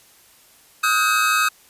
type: tone cluster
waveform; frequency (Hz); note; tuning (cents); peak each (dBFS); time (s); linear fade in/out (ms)
square; 1257 / 1369 / 1484 / 1588 / 2561; D#6 / F6 / F#6 / G6 / D#7; +17 / -35 / +5 / +22 / +49; -20 / -28 / -25 / -26 / -23; 0.83-1.49; 10
effects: white hiss -52 dBFS RMS until 1.69 s + resampled to 32000 Hz